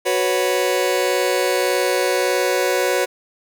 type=chord; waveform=sawtooth; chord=F# suspended fourth; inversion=none; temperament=just; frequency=370 / 493.3 / 555 Hz; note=F#4 / B4 / C#5; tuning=0 / -2 / +2 cents; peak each=-17 dBFS; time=0.05-3.06 s; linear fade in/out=20 ms; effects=none